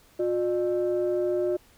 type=tone pair together; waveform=sine; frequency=358.7 / 604.2 Hz; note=F4 / D5; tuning=+46 / +49 cents; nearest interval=major sixth; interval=903 cents; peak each=-23 / -27 dBFS; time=0.19-1.57 s; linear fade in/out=10 ms; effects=tanh soft clip ceiling -18 dBFS + pink hiss -58 dBFS RMS until 1.77 s